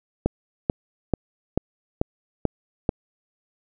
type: click train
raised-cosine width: 2 ms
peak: -6 dBFS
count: 7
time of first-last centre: 0.26-2.892 s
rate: 2.28 Hz
effects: none